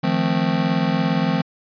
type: chord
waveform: square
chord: F dominant seventh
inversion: third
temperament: just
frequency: 157.15 / 174.61 / 218.3 / 261.9 Hz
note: Eb3 / F3 / A3 / C4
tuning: +18 / 0 / -13 / +2 cents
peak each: -25 / -22 / -25 / -25 dBFS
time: 0.03-1.42 s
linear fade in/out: 10 ms
effects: resampled to 11025 Hz